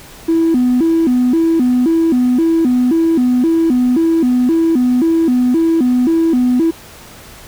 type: tone with vibrato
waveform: triangle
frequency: 286.1 Hz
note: D4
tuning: 45 cents flat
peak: -6 dBFS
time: 0.28-6.71 s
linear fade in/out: 10 ms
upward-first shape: square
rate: 1.9 Hz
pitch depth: 240 cents each way
effects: tanh soft clip ceiling -6 dBFS + pink hiss -37 dBFS RMS until 7.47 s